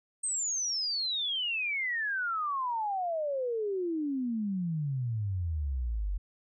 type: exponential sweep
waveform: sine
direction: down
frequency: 8500 to 45.16 Hz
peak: -29 dBFS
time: 0.23-6.18 s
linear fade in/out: 10 ms
effects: none